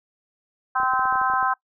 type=harmonic tone; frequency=258.6 Hz; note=C4; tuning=20 cents flat; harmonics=3 / 4 / 5 / 6; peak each=-25 / -23 / -25 / -27 dBFS; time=0.75-1.54 s; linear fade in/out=10 ms
type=clicks; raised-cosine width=1 ms; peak=-24 dBFS; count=11; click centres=0.801 / 0.833 / 0.936 / 0.994 / 1.055 / 1.126 / 1.156 / 1.215 / 1.3 / 1.337 / 1.428 s
effects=noise-tail reverb RT60 0.1 s tail -22 dB re dry